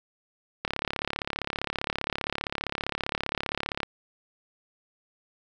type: click train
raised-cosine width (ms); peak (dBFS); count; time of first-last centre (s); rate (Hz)
0.3; -12; 113; 0.65-3.832; 35.2
effects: none